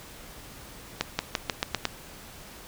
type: accelerating click train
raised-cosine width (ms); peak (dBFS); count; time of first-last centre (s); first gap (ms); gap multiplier
0.2; -7; 7; 1.01-1.853; 180; 0.9
effects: pink hiss -46 dBFS RMS until 2.67 s